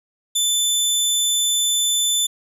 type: tone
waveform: 20% pulse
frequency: 3520 Hz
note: A7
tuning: in tune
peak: -11 dBFS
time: 0.35-2.27 s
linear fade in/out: 10 ms
effects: none